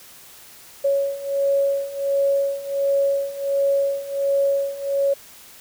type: beating tone pair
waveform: sine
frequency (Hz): 555 / 556.4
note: C#5 / C#5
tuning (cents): +2 / +6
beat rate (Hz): 1.4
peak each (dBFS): -23 / -20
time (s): 0.84-5.14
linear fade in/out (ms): 10
effects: white hiss -45 dBFS RMS until 5.6 s